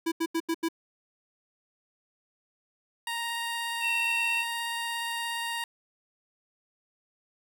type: tone bursts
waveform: square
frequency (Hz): 329.6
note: E4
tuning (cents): 0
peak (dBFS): -26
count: 5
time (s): 0.06-0.687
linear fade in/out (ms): 10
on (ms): 59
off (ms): 83
type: tone with vibrato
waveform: 15% pulse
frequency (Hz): 932.3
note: A#5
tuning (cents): 0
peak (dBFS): -24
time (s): 3.07-5.64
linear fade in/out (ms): 2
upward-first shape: sine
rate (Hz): 17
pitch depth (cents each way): 10
type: tone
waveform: sine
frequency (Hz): 2711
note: E7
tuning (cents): +48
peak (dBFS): -26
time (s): 3.8-4.45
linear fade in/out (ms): 50
effects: none